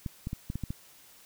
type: clicks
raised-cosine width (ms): 5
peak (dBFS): -21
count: 7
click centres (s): 0.062 / 0.271 / 0.331 / 0.501 / 0.556 / 0.637 / 0.705
effects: white hiss -56 dBFS RMS until 1.25 s